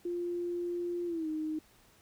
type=tone with pitch glide; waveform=sine; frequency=349.2 to 311.1 Hz; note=F4 to D#4; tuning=0 to 0 cents; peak=-32 dBFS; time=0.05-1.59 s; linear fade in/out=5 ms; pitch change=-200 cents; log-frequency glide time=1.06-1.28 s; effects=pink hiss -63 dBFS RMS until 2.01 s